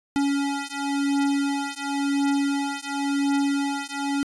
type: beating tone pair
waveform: square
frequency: 280 / 280.94 Hz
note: C#4 / C#4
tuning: +18 / +23 cents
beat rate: 0.94 Hz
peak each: -26 dBFS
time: 0.16-4.23 s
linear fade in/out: 0 ms
effects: resampled to 24000 Hz